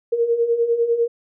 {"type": "beating tone pair", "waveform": "sine", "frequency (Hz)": [460.3, 470.3], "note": ["A#4", "A#4"], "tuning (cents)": [-22, 15], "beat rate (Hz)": 10, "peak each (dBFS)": [-23, -17], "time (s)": [0.12, 1.08], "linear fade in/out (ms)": 10, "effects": []}